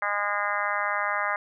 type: harmonic tone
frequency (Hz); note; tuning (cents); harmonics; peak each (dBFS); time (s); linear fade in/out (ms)
204.7; G#3; -25; 3 / 4 / 5 / 6 / 7 / 8 / 9 / 10; -34 / -33 / -33 / -30 / -34 / -32 / -34 / -34; 0.02-1.36; 2
effects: none